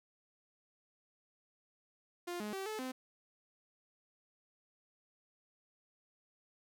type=tone with pitch steps; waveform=sawtooth; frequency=351 / 210.3 / 385.8 / 432.3 / 257.6 Hz; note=F4 / G#3 / G4 / A4 / C4; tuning=+9 / +22 / -28 / -31 / -27 cents; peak=-35 dBFS; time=2.27-2.92 s; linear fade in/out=10 ms; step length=130 ms; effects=none